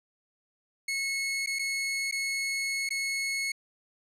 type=tone with dropouts; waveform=sawtooth; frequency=2187 Hz; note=C#7; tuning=24 cents flat; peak=-25 dBFS; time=0.88-3.52 s; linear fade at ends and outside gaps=5 ms; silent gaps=1.462-1.471 / 1.588-1.592 / 2.113-2.123 / 2.891-2.905 s; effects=low-pass 11000 Hz 12 dB/octave